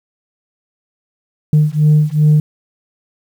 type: beating tone pair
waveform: sine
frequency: 150.3 / 152.9 Hz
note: D3 / D#3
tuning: +40 / -30 cents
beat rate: 2.6 Hz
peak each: -10 dBFS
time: 1.53-2.4 s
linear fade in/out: 2 ms
effects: tanh soft clip ceiling -4 dBFS + 7-bit